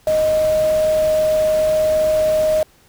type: tone in noise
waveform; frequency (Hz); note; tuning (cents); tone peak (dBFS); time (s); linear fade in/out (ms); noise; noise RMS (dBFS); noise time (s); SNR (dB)
sine; 622.3; D#5; 0; -13; 0.07-2.63; 2; pink; -31; 0.07-2.63; +15
effects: pink hiss -53 dBFS RMS until 2.88 s